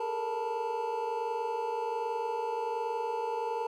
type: tone cluster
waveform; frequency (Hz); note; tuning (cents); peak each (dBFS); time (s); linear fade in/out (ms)
triangle; 416.4 / 446 / 467.3 / 882 / 968; G#4 / A4 / A#4 / A5 / B5; +5 / +23 / +4 / +4 / -35; -40 / -39 / -33 / -32 / -39; 0-3.67; 5
effects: none